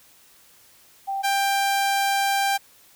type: tone pair in turn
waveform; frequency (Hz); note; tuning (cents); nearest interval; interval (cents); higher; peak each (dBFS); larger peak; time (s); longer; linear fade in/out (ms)
sine / sawtooth; 784 / 790.8; G5 / G5; 0 / +15; unison; 15; second; -24 / -16; second; 1.07-1.23 / 1.23-2.58; second; 20
effects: white hiss -54 dBFS RMS until 2.95 s